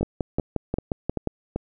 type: two click trains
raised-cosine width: 2 ms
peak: -10 / -12 dBFS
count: 8 / 5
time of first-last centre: 0.03-1.273 / 0.01-1.56 s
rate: 5.63 / 2.58 Hz
effects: none